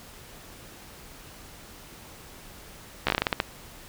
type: slowing click train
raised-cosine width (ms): 0.3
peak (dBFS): -6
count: 10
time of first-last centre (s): 3.07-3.401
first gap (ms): 14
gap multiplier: 1.23
effects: pink hiss -47 dBFS RMS until 3.88 s